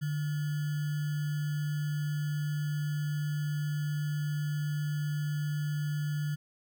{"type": "tone with sample-and-hold", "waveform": "sine", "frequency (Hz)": 148.7, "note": "D3", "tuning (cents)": 22, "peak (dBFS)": -29, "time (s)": [0.01, 6.36], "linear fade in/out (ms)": 20, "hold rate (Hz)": 1575, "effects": []}